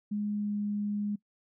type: tone with pitch glide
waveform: sine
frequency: 207.7 to 206.4 Hz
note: G#3 to G#3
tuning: 0 to -10 cents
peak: -29 dBFS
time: 0.11-1.16 s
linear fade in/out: 10 ms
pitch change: -10 cents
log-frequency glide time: 0.34-0.55 s
effects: noise-tail reverb RT60 0.1 s tail -21 dB re dry